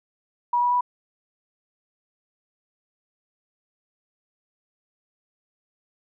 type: tone with pitch steps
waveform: sine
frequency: 966 / 975 / 982 Hz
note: B5 / B5 / B5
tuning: -39 / -23 / -10 cents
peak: -18 dBFS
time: 0.53-0.809 s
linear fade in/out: 5 ms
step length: 93 ms
effects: none